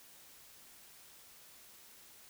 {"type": "silence", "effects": ["white hiss -58 dBFS RMS until 2.29 s"]}